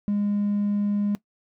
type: tone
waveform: triangle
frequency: 204.9 Hz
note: G#3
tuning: 23 cents flat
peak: -18 dBFS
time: 0.08-1.15 s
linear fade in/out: 0 ms
effects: noise-tail reverb RT60 0.1 s tail -20 dB re dry + tanh soft clip ceiling -17 dBFS